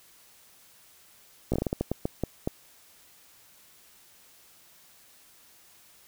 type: slowing click train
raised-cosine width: 2 ms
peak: -13 dBFS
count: 12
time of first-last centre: 1.52-2.475 s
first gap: 16 ms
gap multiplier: 1.31
effects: white hiss -57 dBFS RMS until 6.07 s